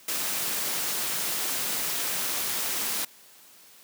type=noise with amplitude modulation; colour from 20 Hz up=white; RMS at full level=-27 dBFS; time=0.08-3.05 s; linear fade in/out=5 ms; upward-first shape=sine; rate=219 Hz; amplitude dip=45%; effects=white hiss -53 dBFS RMS until 3.83 s + high-pass 150 Hz 12 dB/octave